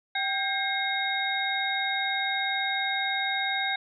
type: tone cluster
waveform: sine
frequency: 777 / 1601 / 2142 / 3757 Hz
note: G5 / G6 / C7 / A#7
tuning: -16 / +36 / +40 / +13 cents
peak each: -31 dBFS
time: 0.15-3.76 s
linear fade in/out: 5 ms
effects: none